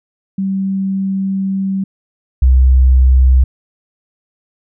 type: tone pair in turn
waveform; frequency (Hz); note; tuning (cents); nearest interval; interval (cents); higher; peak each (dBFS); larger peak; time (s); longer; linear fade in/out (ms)
sine; 193.1 / 64.44; G3 / C2; -26 / -26; octave + perfect fifth; 1900; first; -14 / -5; second; 0.38-1.84 / 2.42-3.44; first; 5
effects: none